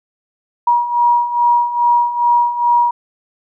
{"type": "beating tone pair", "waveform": "sine", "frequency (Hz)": [955, 957.4], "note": ["A#5", "A#5"], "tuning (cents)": [42, 46], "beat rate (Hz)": 2.4, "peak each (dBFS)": [-17, -12], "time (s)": [0.67, 2.91], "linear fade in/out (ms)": 5, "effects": []}